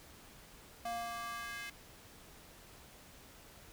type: tone with high-pass filter sweep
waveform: square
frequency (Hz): 233.1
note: A#3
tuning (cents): 0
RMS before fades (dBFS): -42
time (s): 0.85-1.7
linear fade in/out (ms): 5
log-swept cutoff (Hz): 620 to 2000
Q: 2.5
effects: pink hiss -57 dBFS RMS until 3.72 s